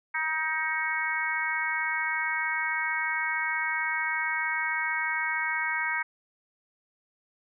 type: harmonic tone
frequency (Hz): 315.5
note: D#4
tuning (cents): +24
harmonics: 3 / 4 / 5 / 6 / 7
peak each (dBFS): -34 / -37 / -32 / -32 / -31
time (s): 0.14-6.03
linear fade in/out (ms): 10
effects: none